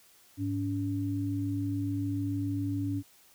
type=tone pair together; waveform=sine; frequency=103.83 / 284.5 Hz; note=G#2 / C#4; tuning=0 / +45 cents; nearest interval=octave + perfect fourth; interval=1745 cents; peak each=-32 / -31 dBFS; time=0.37-3.03 s; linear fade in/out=50 ms; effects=white hiss -60 dBFS RMS until 3.34 s